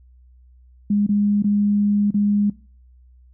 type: tone with dropouts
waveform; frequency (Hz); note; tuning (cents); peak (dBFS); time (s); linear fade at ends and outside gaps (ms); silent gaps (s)
sine; 205.2; G#3; -21; -15; 0.9-2.5; 5; 1.066-1.09 / 1.424-1.442 / 2.107-2.142
effects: noise-tail reverb RT60 0.4 s tail -21 dB re dry + added 62 Hz sine -47 dBFS peak until 3.33 s